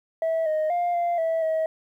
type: tone with pitch steps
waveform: sine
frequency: 651 / 621 / 702 / 693 / 653 / 639 Hz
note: E5 / D#5 / F5 / F5 / E5 / D#5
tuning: -22 / -3 / +9 / -14 / -17 / +46 cents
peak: -19 dBFS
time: 0.22-1.66 s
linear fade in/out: 2 ms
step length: 240 ms
effects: tanh soft clip ceiling -20 dBFS + 10-bit